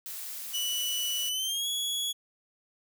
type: noise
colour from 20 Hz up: blue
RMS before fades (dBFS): -39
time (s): 0.06-1.29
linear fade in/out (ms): 0
type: tone with pitch glide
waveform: sawtooth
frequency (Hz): 2960 to 3361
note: F#7 to G#7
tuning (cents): 0 to +20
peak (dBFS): -26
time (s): 0.53-2.13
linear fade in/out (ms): 20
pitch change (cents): +220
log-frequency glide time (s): 1.28-1.68
effects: none